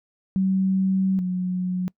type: tone pair in turn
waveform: sine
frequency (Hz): 190.4 / 182.34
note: F#3 / F#3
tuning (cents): +50 / -25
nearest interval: minor second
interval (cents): 75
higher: first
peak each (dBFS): -18 / -22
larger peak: first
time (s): 0.36-1.19 / 1.19-1.88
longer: first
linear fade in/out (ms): 0
effects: noise-tail reverb RT60 0.1 s tail -24 dB re dry